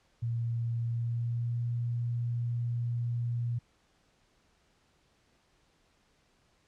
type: tone with pitch glide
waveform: sine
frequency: 116.8 to 119.05 Hz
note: A#2 to A#2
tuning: +4 to +37 cents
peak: -29 dBFS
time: 0.22-3.59 s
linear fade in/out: 10 ms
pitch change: +33 cents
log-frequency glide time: 0.84-1.64 s
effects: pink hiss -69 dBFS RMS until 6.67 s + low-pass 7000 Hz 12 dB/octave